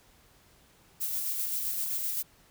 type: noise with tremolo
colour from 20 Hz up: violet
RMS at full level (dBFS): -31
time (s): 1-2.23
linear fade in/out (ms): 20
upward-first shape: square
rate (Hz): 7.7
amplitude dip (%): 25
effects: pink hiss -61 dBFS RMS until 2.5 s